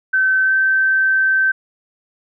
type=tone with pitch glide; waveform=sine; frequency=1535 to 1549.3 Hz; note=G6 to G6; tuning=-37 to -21 cents; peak=-12 dBFS; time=0.13-1.52 s; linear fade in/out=10 ms; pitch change=+16 cents; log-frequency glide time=0.43-0.53 s; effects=none